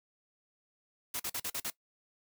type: noise bursts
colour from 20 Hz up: white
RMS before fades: -36 dBFS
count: 6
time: 1.14-1.702 s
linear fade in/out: 5 ms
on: 57 ms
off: 44 ms
effects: noise-tail reverb RT60 0.1 s tail -19 dB re dry